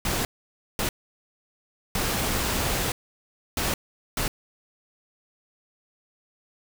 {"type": "noise bursts at uneven times", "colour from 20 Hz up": "pink", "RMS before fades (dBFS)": -26, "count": 5, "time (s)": [[0.05, 0.25], [0.79, 0.89], [1.95, 2.92], [3.57, 3.74], [4.17, 4.28]], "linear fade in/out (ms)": 2, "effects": []}